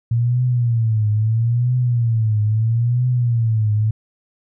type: tone with vibrato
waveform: sine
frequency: 115.3 Hz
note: A#2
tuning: 19 cents flat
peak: -14 dBFS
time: 0.11-3.91 s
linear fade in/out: 5 ms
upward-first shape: triangle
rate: 0.76 Hz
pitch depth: 160 cents each way
effects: none